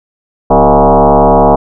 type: tone with frequency modulation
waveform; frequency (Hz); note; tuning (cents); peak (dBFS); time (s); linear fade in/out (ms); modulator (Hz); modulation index
sine; 108.6; A2; -22; -3; 0.5-1.56; 10; 144; 6
effects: none